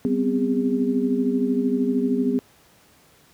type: tone cluster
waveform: sine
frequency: 193.7 / 249.5 / 262.5 / 406.5 Hz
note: G3 / B3 / C4 / G#4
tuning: -20 / +18 / +6 / -37 cents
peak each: -28 / -21 / -26 / -26 dBFS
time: 0.05-2.39 s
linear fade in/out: 0 ms
effects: pink hiss -55 dBFS RMS until 3.33 s + high-pass 80 Hz 12 dB/octave